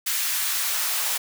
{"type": "noise with high-pass filter sweep", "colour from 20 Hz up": "white", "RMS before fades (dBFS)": -25, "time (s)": [0.06, 1.18], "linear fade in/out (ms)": 10, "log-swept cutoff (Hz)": [1700, 730], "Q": 0.91, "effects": []}